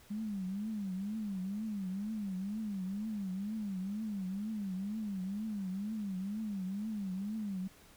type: tone with vibrato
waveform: sine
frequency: 201.7 Hz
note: G3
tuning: 50 cents sharp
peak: -35 dBFS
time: 0.1-7.68 s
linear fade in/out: 10 ms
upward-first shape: triangle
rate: 2.1 Hz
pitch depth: 180 cents each way
effects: pink hiss -60 dBFS RMS until 7.96 s